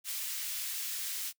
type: high-pass noise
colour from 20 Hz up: white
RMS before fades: -37 dBFS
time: 0.04-1.33 s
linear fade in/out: 50 ms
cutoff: 2100 Hz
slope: 12 dB/octave
effects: noise-tail reverb RT60 0.1 s tail -23 dB re dry